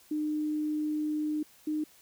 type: tone pair in turn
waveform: sine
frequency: 303.7 / 306 Hz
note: D#4 / D#4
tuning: -42 / -29 cents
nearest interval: unison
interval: 13 cents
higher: second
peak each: -28 dBFS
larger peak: neither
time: 0.11-1.43 / 1.67-1.84 s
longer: first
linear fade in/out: 5 ms
effects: white hiss -59 dBFS RMS until 2.01 s